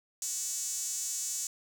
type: tone with high-pass filter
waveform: sawtooth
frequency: 375.3 Hz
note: F#4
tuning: 25 cents sharp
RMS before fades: -35 dBFS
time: 0.22-1.47 s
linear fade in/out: 2 ms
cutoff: 6900 Hz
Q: 4.5
effects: none